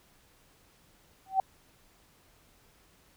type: tone with exponential growth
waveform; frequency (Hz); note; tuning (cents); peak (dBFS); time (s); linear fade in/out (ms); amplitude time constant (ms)
sine; 767; G5; -38; -18; 1.26-1.4; 2; 29
effects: pink hiss -63 dBFS RMS until 3.16 s